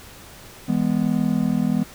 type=chord; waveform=triangle; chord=E major; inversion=none; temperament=just; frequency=164.81 / 206 / 247.2 Hz; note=E3 / G#3 / B3; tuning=0 / -14 / +2 cents; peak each=-22 / -20 / -20 dBFS; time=0.68-1.84 s; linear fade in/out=10 ms; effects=pink hiss -43 dBFS RMS until 1.94 s